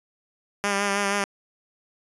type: tone with vibrato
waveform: 5% pulse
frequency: 200.6 Hz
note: G3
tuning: 40 cents sharp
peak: -11 dBFS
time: 0.64-1.24 s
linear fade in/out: 0 ms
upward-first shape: sine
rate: 6.3 Hz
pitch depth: 28 cents each way
effects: resampled to 24000 Hz